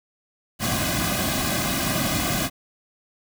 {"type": "noise with comb filter", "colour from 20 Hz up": "pink", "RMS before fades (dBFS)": -24, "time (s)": [0.59, 2.5], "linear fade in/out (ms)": 50, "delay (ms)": 2.2, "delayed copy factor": -1, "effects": []}